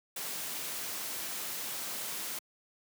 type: noise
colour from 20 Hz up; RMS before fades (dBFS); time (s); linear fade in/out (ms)
white; -38; 0.16-2.39; 5
effects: high-pass 150 Hz 12 dB/octave